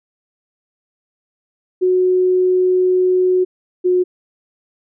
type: tone pair in turn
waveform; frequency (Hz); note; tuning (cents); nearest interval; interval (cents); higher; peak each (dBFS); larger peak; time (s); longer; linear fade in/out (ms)
sine; 367.3 / 362.9; F#4 / F#4; -13 / -34; unison; 21; first; -11; neither; 1.81-3.45 / 3.84-4.04; first; 20
effects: none